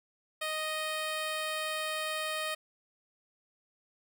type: tone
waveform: 10% pulse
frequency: 622.3 Hz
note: D#5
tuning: in tune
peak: -24 dBFS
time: 0.41-2.55 s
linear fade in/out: 10 ms
effects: none